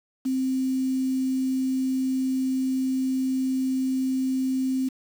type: tone with quantisation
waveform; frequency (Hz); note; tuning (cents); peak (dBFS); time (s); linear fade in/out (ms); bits
sine; 261.6; C4; 0; -22; 0.25-4.89; 10; 7
effects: none